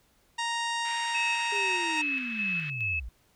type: harmonic tone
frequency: 932.3 Hz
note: A#5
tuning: in tune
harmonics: 1 / 2 / 3 / 4 / 5 / 6 / 7 / 8 / 9 / 10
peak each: -31 / -34 / -37 / -38 / -45 / -42 / -48 / -46 / -48 / -51 dBFS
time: 0.38-2.02 s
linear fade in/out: 10 ms
type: band-pass noise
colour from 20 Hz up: white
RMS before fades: -44 dBFS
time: 0.85-2.7 s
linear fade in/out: 0 ms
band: 1500 to 2700 Hz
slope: 24 dB/octave
type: tone with tremolo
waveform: sine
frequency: 2596 Hz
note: E7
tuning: 27 cents flat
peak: -27 dBFS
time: 1.14-3 s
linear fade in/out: 10 ms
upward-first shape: square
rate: 2.4 Hz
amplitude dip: 50%
type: linear sweep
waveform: sine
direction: down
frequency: 415.4 to 50.4 Hz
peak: -35 dBFS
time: 1.52-3.09 s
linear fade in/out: 5 ms
effects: pink hiss -66 dBFS RMS until 3.35 s